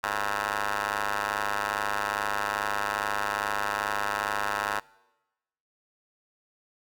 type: ring-modulated tone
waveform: 10% pulse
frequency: 102.4 Hz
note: G#2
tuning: 24 cents flat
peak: -16 dBFS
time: 0.03-4.8 s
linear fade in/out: 10 ms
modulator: 1190 Hz
effects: noise-tail reverb RT60 1.0 s tail -23 dB re dry